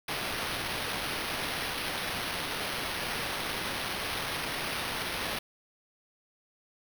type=noise with sample-and-hold; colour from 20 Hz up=white; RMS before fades=-34 dBFS; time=0.08-5.39 s; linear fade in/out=5 ms; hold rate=7350 Hz; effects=none